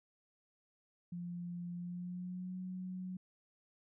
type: tone with pitch glide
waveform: sine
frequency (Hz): 174.61 to 184.25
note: F3 to F#3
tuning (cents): 0 to -7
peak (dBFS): -40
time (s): 1.12-3.17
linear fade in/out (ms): 5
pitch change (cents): +93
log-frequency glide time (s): 1.75-2.57
effects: none